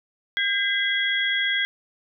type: tone cluster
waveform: sine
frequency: 1606 / 2028 / 3317 Hz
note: G6 / B6 / G#7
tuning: +41 / +45 / -3 cents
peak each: -25 dBFS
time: 0.37-1.65 s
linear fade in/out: 0 ms
effects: none